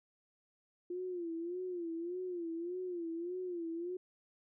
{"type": "tone with vibrato", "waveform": "sine", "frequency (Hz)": 348.2, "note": "F4", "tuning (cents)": -5, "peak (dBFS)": -37, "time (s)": [0.9, 3.97], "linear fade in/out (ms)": 5, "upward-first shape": "sine", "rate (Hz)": 1.7, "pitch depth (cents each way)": 100, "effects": []}